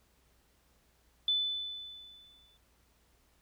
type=tone with exponential decay; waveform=sine; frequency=3501 Hz; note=A7; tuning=9 cents flat; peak=-25 dBFS; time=1.28-2.57 s; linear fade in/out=2 ms; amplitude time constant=280 ms; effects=added 60 Hz sine -70 dBFS peak until 3.41 s + pink hiss -70 dBFS RMS until 3.41 s